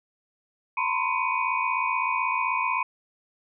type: tone cluster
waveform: sine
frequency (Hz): 918 / 1005 / 1061 / 2265 / 2484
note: A#5 / B5 / C6 / C#7 / D#7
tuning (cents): -27 / +30 / +24 / +37 / -3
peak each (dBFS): -31 / -27 / -30 / -32 / -30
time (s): 0.77-2.83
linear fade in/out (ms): 5
effects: none